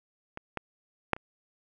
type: clicks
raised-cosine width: 0.5 ms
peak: -23 / -17 / -8 / -28 dBFS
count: 4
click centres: 0.374 / 0.573 / 1.133 / 1.165 s
effects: none